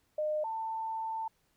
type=tone pair in turn; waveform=sine; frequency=610 / 891.6 Hz; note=D#5 / A5; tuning=-34 / +23 cents; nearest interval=perfect fifth; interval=657 cents; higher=second; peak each=-29 / -33 dBFS; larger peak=first; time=0.18-0.44 / 0.44-1.28 s; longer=second; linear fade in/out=5 ms; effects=pink hiss -73 dBFS RMS until 1.56 s